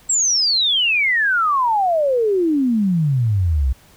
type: exponential sweep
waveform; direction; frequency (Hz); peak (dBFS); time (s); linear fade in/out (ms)
sine; down; 7810 to 61.1; -14; 0.09-3.73; 10
effects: pink hiss -50 dBFS RMS until 3.96 s